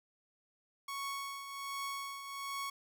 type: tone with tremolo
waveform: sawtooth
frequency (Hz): 1108.7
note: C#6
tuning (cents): 0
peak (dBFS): -33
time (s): 0.88-2.7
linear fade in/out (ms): 5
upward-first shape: triangle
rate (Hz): 1.3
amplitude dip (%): 60
effects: none